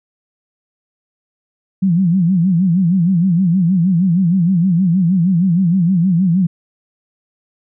sine tone with vibrato, 178.6 Hz, F3, 39 cents sharp, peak -10 dBFS, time 1.82-6.47 s, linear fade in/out 10 ms, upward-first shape sine, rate 6.4 Hz, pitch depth 150 cents each way, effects none

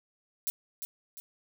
violet noise with echo, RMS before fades -31 dBFS, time 0.47-0.5 s, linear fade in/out 0 ms, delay 350 ms, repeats 2, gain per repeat -7 dB, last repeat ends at 1.2 s, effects none

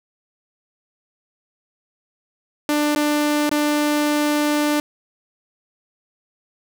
sawtooth tone with dropouts, 296.5 Hz, D4, 17 cents sharp, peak -13 dBFS, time 2.69-4.8 s, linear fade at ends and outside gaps 1 ms, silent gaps 2.95-2.96 / 3.494-3.514 s, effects none

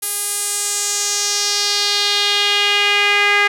sawtooth tone with band-pass filter sweep, 408.6 Hz, G#4, 28 cents flat, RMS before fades -17 dBFS, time 0.02-3.48 s, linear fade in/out 10 ms, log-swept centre 11000 to 2000 Hz, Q 2.6, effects none

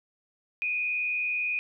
sine tone with frequency modulation, 2470 Hz, D#7, 13 cents flat, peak -26 dBFS, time 0.62-1.59 s, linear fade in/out 0 ms, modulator 80.6 Hz, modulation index 0.75, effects none

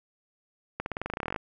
accelerating click train, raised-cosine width 0.5 ms, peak -16 dBFS, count 17, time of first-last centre 0.8-1.362 s, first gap 61 ms, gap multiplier 0.92, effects none

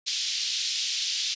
pink band-pass noise, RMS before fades -29 dBFS, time 0.06-1.35 s, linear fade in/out 20 ms, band 3300 to 5900 Hz, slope 24 dB/octave, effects resampled to 16000 Hz

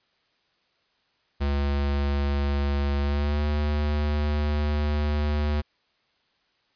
square tone with pitch glide, 70.9 to 74.25 Hz, C#2 to D2, +40 to +20 cents, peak -23 dBFS, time 1.4-5.62 s, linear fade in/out 20 ms, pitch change +80 cents, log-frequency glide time 3.01-3.44 s, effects white hiss -68 dBFS RMS until 6.75 s + resampled to 11025 Hz

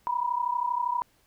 sine tone pair together, 957.4 / 990 Hz, A#5 / B5, +46 / +4 cents, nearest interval minor second, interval 58 cents, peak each -28 dBFS, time 0.07-1.02 s, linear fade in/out 0 ms, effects pink hiss -65 dBFS RMS until 1.26 s

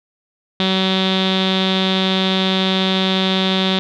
sawtooth tone with low-pass filter, 189.1 Hz, F#3, 38 cents sharp, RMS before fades -17 dBFS, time 0.6-3.79 s, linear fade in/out 0 ms, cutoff 3600 Hz, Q 8.9, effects none

